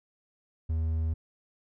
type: tone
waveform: triangle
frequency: 80.3 Hz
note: E2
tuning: 45 cents flat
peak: -24 dBFS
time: 0.69-1.14 s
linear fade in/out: 10 ms
effects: none